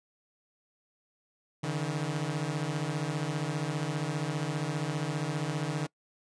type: beating tone pair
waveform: sawtooth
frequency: 143.4 / 158.4 Hz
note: D3 / D#3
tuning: -41 / +31 cents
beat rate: 15 Hz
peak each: -29 dBFS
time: 1.63-5.87 s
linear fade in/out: 10 ms
effects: noise-tail reverb RT60 0.1 s tail -24 dB re dry + resampled to 22050 Hz